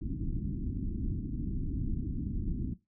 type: low-pass noise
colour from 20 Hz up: pink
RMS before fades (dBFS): -34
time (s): 0.01-2.74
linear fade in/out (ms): 10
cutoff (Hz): 310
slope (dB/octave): 48
effects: noise-tail reverb RT60 0.2 s tail -17 dB re dry